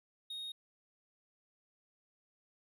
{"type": "tone", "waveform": "triangle", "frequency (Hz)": 3729, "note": "A#7", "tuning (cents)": 0, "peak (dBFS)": -39, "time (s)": [0.3, 0.52], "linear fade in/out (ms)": 5, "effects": []}